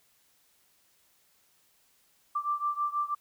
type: beating tone pair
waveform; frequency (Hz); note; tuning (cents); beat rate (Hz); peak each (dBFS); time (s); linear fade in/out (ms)
sine; 1174.7 / 1180.9; D6 / D6; 0 / +9; 6.2; -30 / -32; 2.35-3.15; 10
effects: white hiss -67 dBFS RMS until 3.2 s